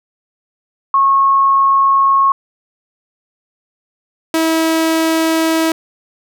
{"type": "tone pair in turn", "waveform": ["sine", "sawtooth"], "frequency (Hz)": [1093, 323.5], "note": ["C#6", "E4"], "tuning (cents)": [-25, -32], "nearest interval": "octave + major sixth", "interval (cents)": 2107, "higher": "first", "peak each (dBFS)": [-8, -8], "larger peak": "neither", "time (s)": [[0.94, 2.32], [4.34, 5.72]], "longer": "neither", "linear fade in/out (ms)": 2, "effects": []}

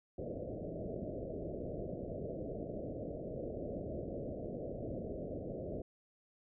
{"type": "low-pass noise", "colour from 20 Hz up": "white", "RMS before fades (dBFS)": -42, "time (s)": [0.18, 5.82], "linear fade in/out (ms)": 5, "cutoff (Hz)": 650, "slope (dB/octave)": 96, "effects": []}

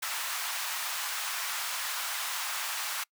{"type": "high-pass noise", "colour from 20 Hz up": "pink", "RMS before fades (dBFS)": -34, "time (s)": [0.02, 3.04], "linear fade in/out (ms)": 10, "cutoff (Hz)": 920, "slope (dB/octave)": 24, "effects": ["noise-tail reverb RT60 0.1 s tail -26 dB re dry"]}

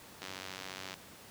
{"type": "click train", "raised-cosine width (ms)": 0.2, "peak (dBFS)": -24, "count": 69, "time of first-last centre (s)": [0.22, 0.94], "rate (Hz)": 94.4, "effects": ["pink hiss -53 dBFS RMS until 1.3 s", "high-pass 100 Hz 12 dB/octave"]}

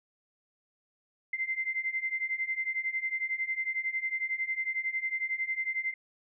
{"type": "beating tone pair", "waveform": "sine", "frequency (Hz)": [2074, 2085], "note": ["C7", "C7"], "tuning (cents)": [-16, -7], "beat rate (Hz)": 11, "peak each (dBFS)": [-34, -32], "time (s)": [1.33, 5.94], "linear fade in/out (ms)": 5, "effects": []}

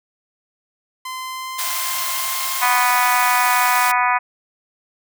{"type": "tone with pitch glide", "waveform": "sawtooth", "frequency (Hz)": [1032, 1062.2], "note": ["C6", "C6"], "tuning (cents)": [-24, 26], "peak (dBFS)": -23, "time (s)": [1.05, 2.83], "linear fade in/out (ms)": 5, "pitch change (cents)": 50, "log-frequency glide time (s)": [1.18, 2.62]}
{"type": "high-pass noise", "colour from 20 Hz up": "white", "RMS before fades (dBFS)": -24, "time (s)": [1.58, 3.92], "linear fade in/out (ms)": 10, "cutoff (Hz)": 610, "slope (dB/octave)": 96}
{"type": "harmonic tone", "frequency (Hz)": 246.9, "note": "B3", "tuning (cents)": 0, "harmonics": [3, 4, 5, 6, 7, 8, 9, 10], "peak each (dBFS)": [-22, -18, -22, -26, -26, -26, -27, -27], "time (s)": [2.61, 4.19], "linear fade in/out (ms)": 20}
{"effects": []}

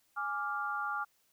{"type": "chord", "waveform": "sine", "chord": "D diminished", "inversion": "second", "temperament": "equal", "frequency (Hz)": [830.6, 1174.7, 1396.9], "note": ["Ab5", "D6", "F6"], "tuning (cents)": [0, 0, 0], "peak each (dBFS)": [-39, -37, -36], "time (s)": [0.16, 1.05], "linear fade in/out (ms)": 20, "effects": ["white hiss -72 dBFS RMS until 1.32 s"]}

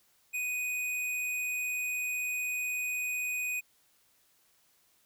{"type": "tone with hard clipping", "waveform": "sine", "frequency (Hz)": 2489, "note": "D#7", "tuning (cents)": 0, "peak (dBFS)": -32, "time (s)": [0.33, 3.61], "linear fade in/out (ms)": 20, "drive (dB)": 18, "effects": ["white hiss -68 dBFS RMS until 5.05 s"]}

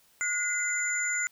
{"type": "tone cluster", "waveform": "sine", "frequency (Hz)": [1445, 2049, 7070], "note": ["F#6", "C7", "A8"], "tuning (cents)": [-41, -37, 7], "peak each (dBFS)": -31, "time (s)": [0.21, 1.27], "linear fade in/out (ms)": 0, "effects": ["white hiss -63 dBFS RMS until 1.31 s"]}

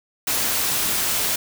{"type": "noise", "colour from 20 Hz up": "white", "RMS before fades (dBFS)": -22, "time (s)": [0.27, 1.36], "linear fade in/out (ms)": 5, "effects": []}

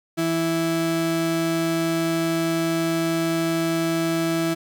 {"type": "tone pair together", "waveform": "35% pulse", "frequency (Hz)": [164.8, 329.6], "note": ["E3", "E4"], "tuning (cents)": [0, 0], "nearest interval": "octave", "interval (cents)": 1200, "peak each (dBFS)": [-25, -21], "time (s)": [0.17, 4.55], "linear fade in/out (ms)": 20, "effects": []}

